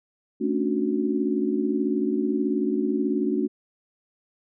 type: chord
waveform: sine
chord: D major seventh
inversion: second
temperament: just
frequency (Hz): 220.2 / 275.3 / 293.7 / 367.1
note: A3 / C#4 / D4 / F#4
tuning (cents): +2 / -12 / 0 / -14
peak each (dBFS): -27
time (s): 0.4-3.48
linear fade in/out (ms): 20
effects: none